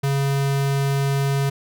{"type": "tone", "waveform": "square", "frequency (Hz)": 138.59, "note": "C#3", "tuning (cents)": 0, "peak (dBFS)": -19, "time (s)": [0.03, 1.5], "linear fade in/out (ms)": 10, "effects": []}